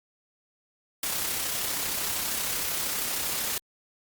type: noise with amplitude modulation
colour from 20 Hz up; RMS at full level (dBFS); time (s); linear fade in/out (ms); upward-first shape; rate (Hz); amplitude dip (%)
white; -28; 1.03-3.58; 2; sine; 32.8; 35
effects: Opus 48 kbps